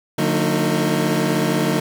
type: tone cluster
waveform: 25% pulse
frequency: 147.7 / 180.6 / 226.8 / 311.2 Hz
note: D3 / F#3 / A#3 / D#4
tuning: +10 / -42 / -47 / 0 cents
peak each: -19 dBFS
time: 0.18-1.8 s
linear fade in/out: 5 ms
effects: none